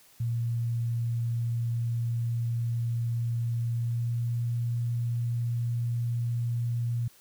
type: tone with pitch glide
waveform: sine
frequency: 117.2 to 118.56 Hz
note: A#2 to A#2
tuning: +10 to +30 cents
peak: -26 dBFS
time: 0.2-7.08 s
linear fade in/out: 5 ms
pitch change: +20 cents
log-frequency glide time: 3.67-4.37 s
effects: white hiss -58 dBFS RMS until 7.2 s